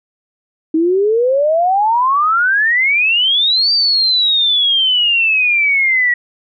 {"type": "exponential two-way sweep", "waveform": "sine", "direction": "up then down", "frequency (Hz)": [312.1, 4699, 1916], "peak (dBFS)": -10, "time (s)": [0.74, 6.14], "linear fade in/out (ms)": 5, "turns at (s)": 3.72, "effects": []}